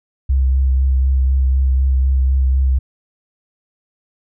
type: tone with vibrato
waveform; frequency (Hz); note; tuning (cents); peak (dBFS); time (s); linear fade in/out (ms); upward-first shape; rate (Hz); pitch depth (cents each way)
sine; 65.9; C2; +13; -11; 0.29-2.79; 10; sine; 4; 22
effects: none